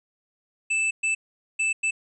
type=tone bursts at uneven times; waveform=square; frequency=2637 Hz; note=E7; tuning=in tune; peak=-22 dBFS; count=4; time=0.7-0.91 / 1.03-1.15 / 1.59-1.73 / 1.83-1.91 s; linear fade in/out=10 ms; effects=resampled to 22050 Hz